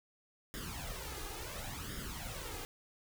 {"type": "noise with flanger", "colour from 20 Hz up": "pink", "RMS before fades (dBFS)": -43, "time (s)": [0.54, 2.65], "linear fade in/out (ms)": 0, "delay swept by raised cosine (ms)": [0.58, 2.48], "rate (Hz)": 0.71, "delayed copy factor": 0.7, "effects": []}